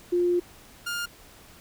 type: tone pair in turn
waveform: sine / sawtooth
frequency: 352.4 / 1409.6 Hz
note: F4 / F6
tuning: +16 / +16 cents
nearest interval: 2 octaves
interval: 2400 cents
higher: second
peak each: -20 / -25 dBFS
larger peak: first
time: 0.12-0.4 / 0.86-1.06 s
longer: first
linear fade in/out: 10 ms
effects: pink hiss -51 dBFS RMS until 1.6 s